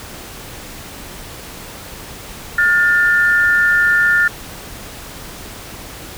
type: tone pair together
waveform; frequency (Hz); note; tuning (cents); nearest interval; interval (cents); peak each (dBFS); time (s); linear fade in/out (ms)
sine; 1424.8 / 1780; F6 / A6; +34 / +20; major third; 386; -13; 2.58-4.28; 5
effects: pink hiss -33 dBFS RMS until 6.17 s